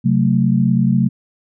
sine chord, F# diminished, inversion second, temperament just, 133.2 / 185 / 222 Hz, C3 / F#3 / A3, +31 / 0 / +16 cents, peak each -16 dBFS, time 0.04-1.09 s, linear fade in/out 20 ms, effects none

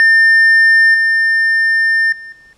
triangle tone with level steps, 1800 Hz, A6, 39 cents sharp, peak -4 / -8 / -27 / -40 dBFS, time 0-2.53 s, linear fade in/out 0 ms, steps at 0.94 / 2.12 / 2.32 s, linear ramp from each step 5 ms, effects pink hiss -55 dBFS RMS until 2.57 s + low-pass 9000 Hz 12 dB/octave

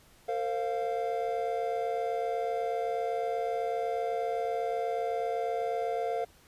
triangle chord, Bb suspended second, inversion none, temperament equal with one note detuned, 455.3 / 523.3 / 698.5 Hz, Bb4 / C5 / F5, -41 / 0 / 0 cents, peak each -31 / -34 / -30 dBFS, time 0.28-6.25 s, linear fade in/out 10 ms, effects pink hiss -60 dBFS RMS until 6.47 s + resampled to 32000 Hz

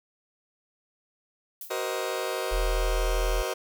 violet noise with exponential decay, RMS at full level -36 dBFS, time 1.61-1.88 s, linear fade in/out 2 ms, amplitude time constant 57 ms
sawtooth chord, C half-diminished seventh, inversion second, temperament just, 376.7 / 470.9 / 523.3 / 627.9 Hz, Gb4 / Bb4 / C5 / Eb5, +31 / +18 / 0 / +16 cents, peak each -30 dBFS, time 1.7-3.54 s, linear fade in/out 10 ms
sine tone, 40.4 Hz, E1, 34 cents flat, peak -24 dBFS, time 2.51-3.43 s, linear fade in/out 20 ms
effects none

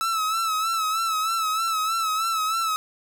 45% pulse tone with vibrato, 1307 Hz, E6, 15 cents flat, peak -22 dBFS, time 0.01-2.76 s, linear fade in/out 0 ms, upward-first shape sine, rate 3.2 Hz, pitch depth 55 cents each way, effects none

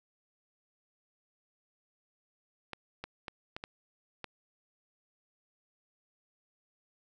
clicks, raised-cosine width 0.3 ms, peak -23 dBFS, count 6, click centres 2.733 / 3.04 / 3.282 / 3.565 / 3.639 / 4.243 s, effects none

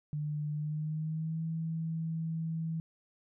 sine tone with pitch glide, 149.7 to 162.31 Hz, D3 to E3, +33 to -27 cents, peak -32 dBFS, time 0.13-2.8 s, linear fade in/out 0 ms, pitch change +140 cents, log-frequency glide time 0.54-1.43 s, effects none

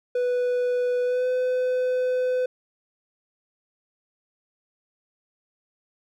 triangle tone with pitch glide, 493.9 to 505.2 Hz, B4 to B4, 0 to +39 cents, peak -19 dBFS, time 0.15-2.46 s, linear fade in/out 5 ms, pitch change +39 cents, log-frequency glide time 1.04-1.27 s, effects none

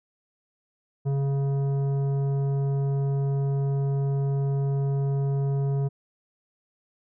sine tone with tanh clipping, 138.59 Hz, C#3, in tune, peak -24 dBFS, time 1.05-5.89 s, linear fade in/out 20 ms, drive 11 dB, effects none

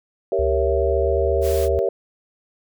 sine chord, G diminished seventh, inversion none, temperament equal with one note detuned, 392 / 466.2 / 554.4 / 665 Hz, G4 / Bb4 / Db5 / Fb5, 0 / 0 / 0 / +15 cents, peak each -22 / -23 / -23 / -25 dBFS, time 0.32-1.89 s, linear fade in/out 2 ms
sine tone with pitch glide, 69.8 to 73.74 Hz, C#2 to D2, +13 to +8 cents, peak -22 dBFS, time 0.39-1.79 s, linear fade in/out 0 ms, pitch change +95 cents, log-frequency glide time 0.61-1.2 s
white noise, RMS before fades -34 dBFS, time 1.41-1.69 s, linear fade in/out 50 ms
effects none

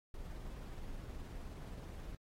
brown noise with tremolo, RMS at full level -45 dBFS, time 0.14-2.15 s, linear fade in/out 2 ms, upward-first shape sine, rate 19 Hz, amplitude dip 25%, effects AAC 48 kbps

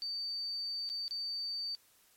sine tone with dropouts, 4594 Hz, D8, 39 cents flat, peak -35 dBFS, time 0.02-1.75 s, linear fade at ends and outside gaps 0 ms, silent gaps 0.891-0.899 / 1.08-1.109 s, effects white hiss -66 dBFS RMS until 2.16 s + MP3 64 kbps

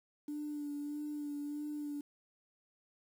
triangle tone with vibrato, 293.7 Hz, D4, in tune, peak -34 dBFS, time 0.28-2.01 s, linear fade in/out 5 ms, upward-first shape sine, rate 1.6 Hz, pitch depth 26 cents each way, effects tanh soft clip ceiling -35 dBFS + 10-bit

